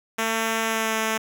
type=tone with pitch glide; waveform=5% pulse; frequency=224.3 to 220.8 Hz; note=A3 to A3; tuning=+34 to +6 cents; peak=-11 dBFS; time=0.18-1.18 s; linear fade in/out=10 ms; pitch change=-28 cents; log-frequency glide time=0.63-0.97 s; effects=none